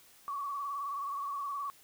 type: tone with vibrato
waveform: sine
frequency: 1128 Hz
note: C#6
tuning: 30 cents sharp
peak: -34 dBFS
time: 0.28-1.7 s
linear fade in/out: 0 ms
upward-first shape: sine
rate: 19 Hz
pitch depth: 54 cents each way
effects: white hiss -60 dBFS RMS until 1.83 s